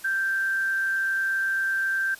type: tone with amplitude modulation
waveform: sine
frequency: 1568 Hz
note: G6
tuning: in tune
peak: -21 dBFS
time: 0.04-2.15 s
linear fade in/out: 10 ms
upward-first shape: sine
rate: 181 Hz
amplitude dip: 30%
effects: white hiss -47 dBFS RMS until 2.19 s + resampled to 32000 Hz